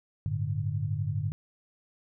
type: chord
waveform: sine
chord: G suspended second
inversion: none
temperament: equal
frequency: 98 / 110 / 146.83 Hz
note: G2 / A2 / D3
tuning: 0 / 0 / 0 cents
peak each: -32 dBFS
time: 0.26-1.32 s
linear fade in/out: 0 ms
effects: none